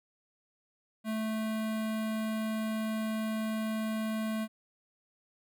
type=tone with notch filter; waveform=square; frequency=219.2 Hz; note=A3; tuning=6 cents flat; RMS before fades=-33 dBFS; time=1.04-4.48 s; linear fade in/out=50 ms; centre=5700 Hz; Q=1.8; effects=none